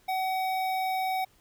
square tone with notch filter, 754 Hz, F#5, 32 cents sharp, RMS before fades -29 dBFS, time 0.08-1.25 s, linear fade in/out 10 ms, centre 7400 Hz, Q 0.81, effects pink hiss -63 dBFS RMS until 1.4 s

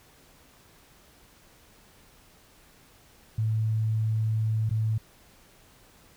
sine tone with dropouts, 110 Hz, A2, in tune, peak -23 dBFS, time 3.38-4.98 s, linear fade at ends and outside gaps 5 ms, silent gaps 4.694-4.709 s, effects pink hiss -57 dBFS RMS until 6.16 s

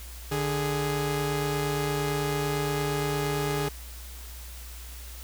sawtooth tone pair together, 148.02 / 415.3 Hz, D3 / G#4, +14 / 0 cents, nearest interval octave + tritone, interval 1786 cents, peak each -25 dBFS, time 0.31-3.69 s, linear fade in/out 10 ms, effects added 60 Hz sine -40 dBFS peak until 5.23 s + white hiss -46 dBFS RMS until 5.23 s

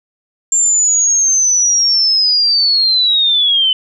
sine linear sweep, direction down, 7360 to 3016 Hz, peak -9 dBFS, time 0.52-3.73 s, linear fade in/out 2 ms, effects none

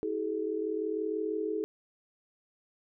sine tone cluster, 321.9 / 387.7 / 428.2 Hz, E4 / G4 / A4, -41 / -19 / -47 cents, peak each -35 / -37 / -32 dBFS, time 0.03-1.64 s, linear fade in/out 0 ms, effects none

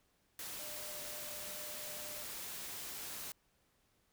sine tone in noise, 600 Hz, D5, 37 cents sharp, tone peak -53 dBFS, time 0.59-2.23 s, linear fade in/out 2 ms, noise white, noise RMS -45 dBFS, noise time 0.39-3.32 s, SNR -11 dB, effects pink hiss -75 dBFS RMS until 4.12 s

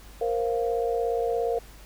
sine chord, Bb suspended second, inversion none, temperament equal, 466.2 / 523.3 / 698.5 Hz, Bb4 / C5 / F5, 0 / 0 / 0 cents, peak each -25 / -31 / -30 dBFS, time 0.21-1.59 s, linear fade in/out 5 ms, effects added 50 Hz sine -46 dBFS peak until 1.85 s + pink hiss -51 dBFS RMS until 1.85 s

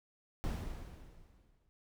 brown noise with exponential decay, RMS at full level -34 dBFS, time 0.44-1.69 s, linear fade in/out 0 ms, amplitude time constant 270 ms, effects none

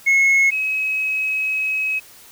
sine tone pair in turn, 2177 / 2554 Hz, C#7 / D#7, -32 / +45 cents, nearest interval minor third, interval 277 cents, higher second, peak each -9 / -18 dBFS, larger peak first, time 0.06-0.51 / 0.51-2 s, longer second, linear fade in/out 20 ms, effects tanh soft clip ceiling -11 dBFS + white hiss -45 dBFS RMS until 2.31 s

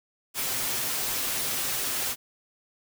white noise with comb filter, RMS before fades -29 dBFS, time 0.34-2.16 s, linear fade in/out 50 ms, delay 7.7 ms, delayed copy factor +0.6, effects none

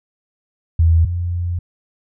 sine tone pair in turn, 82.41 / 87.31 Hz, E2 / F2, 0 / 0 cents, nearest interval minor second, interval 100 cents, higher second, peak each -9 / -18 dBFS, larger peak first, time 0.79-1.05 / 1.05-1.59 s, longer second, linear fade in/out 5 ms, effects none

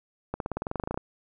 accelerating click train, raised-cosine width 1 ms, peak -16 dBFS, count 15, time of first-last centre 0.34-0.975 s, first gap 62 ms, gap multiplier 0.95, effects none

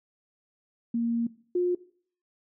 sine tone pair in turn, 233.1 / 356.7 Hz, A#3 / F4, 0 / +37 cents, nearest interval perfect fifth, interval 737 cents, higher second, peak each -24 / -22 dBFS, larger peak second, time 0.94-1.27 / 1.55-1.75 s, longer first, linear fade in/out 5 ms, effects noise-tail reverb RT60 0.5 s tail -19 dB re dry

